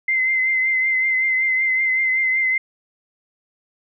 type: tone with vibrato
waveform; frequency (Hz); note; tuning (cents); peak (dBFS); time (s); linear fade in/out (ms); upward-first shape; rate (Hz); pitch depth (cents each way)
sine; 2068; C7; -21; -16; 0.08-2.58; 5; triangle; 5.3; 34
effects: none